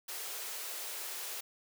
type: high-pass noise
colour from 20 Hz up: white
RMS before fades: -41 dBFS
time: 0.08-1.41 s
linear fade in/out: 10 ms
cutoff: 350 Hz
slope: 48 dB/octave
effects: none